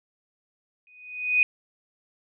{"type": "tone with exponential growth", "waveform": "sine", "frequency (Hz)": 2489, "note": "D#7", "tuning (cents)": 0, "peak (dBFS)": -14, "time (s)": [0.87, 1.43], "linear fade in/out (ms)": 1, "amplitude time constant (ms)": 120, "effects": []}